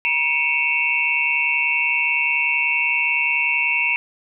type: tone cluster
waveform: sine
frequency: 954 / 2216 / 2347 / 2561 / 2711 Hz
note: A#5 / C#7 / D7 / D#7 / E7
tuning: +40 / -1 / -2 / +49 / +48 cents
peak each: -30 / -22 / -27 / -23 / -21 dBFS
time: 0.05-3.96 s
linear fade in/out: 0 ms
effects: none